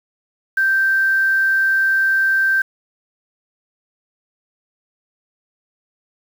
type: tone with quantisation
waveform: sine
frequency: 1565 Hz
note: G6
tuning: 3 cents flat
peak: -13 dBFS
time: 0.57-2.62 s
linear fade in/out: 5 ms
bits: 6
effects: none